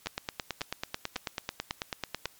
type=two click trains; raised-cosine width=0.2 ms; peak=-14 / -18 dBFS; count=21 / 5; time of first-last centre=0.07-2.256 / 0.06-2.258 s; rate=9.15 / 1.82 Hz; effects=white hiss -59 dBFS RMS until 2.39 s + MP3 96 kbps